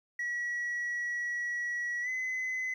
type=tone with pitch glide; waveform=sine; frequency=1927 to 2030 Hz; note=B6 to B6; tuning=-43 to +47 cents; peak=-29 dBFS; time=0.19-2.74 s; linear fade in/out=5 ms; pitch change=+90 cents; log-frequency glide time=2.02-2.09 s; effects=tanh soft clip ceiling -30 dBFS + 11-bit